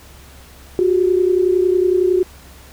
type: tone pair together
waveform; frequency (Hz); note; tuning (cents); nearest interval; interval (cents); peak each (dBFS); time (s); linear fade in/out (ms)
sine; 360.7 / 391.6; F#4 / G4; -44 / -2; minor second; 142; -13 / -18; 0.79-2.23; 0
effects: added 68 Hz sine -42 dBFS peak until 2.72 s + pink hiss -44 dBFS RMS until 2.72 s